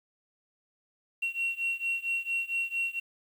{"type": "beating tone pair", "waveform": "sine", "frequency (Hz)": [2732, 2736.4], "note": ["F7", "F7"], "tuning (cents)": [-39, -36], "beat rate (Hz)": 4.4, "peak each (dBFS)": [-31, -30], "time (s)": [1.22, 3], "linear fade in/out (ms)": 10, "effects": ["tanh soft clip ceiling -24 dBFS", "9-bit"]}